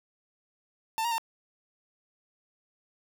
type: tone with pitch steps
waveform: 45% pulse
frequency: 892 / 941 / 908 Hz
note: A5 / A#5 / A#5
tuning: +23 / +16 / -46 cents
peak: -27 dBFS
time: 0.98-1.181 s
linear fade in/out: 0 ms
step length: 67 ms
effects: none